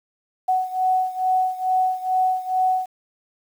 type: beating tone pair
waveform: sine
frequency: 744 / 746.3 Hz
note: F#5 / F#5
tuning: +9 / +15 cents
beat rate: 2.3 Hz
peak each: -20 / -23 dBFS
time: 0.48-2.86 s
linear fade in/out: 10 ms
effects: 8-bit